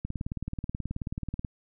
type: click train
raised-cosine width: 5 ms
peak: -20 dBFS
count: 27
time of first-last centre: 0.05-1.448 s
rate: 18.6 Hz
effects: none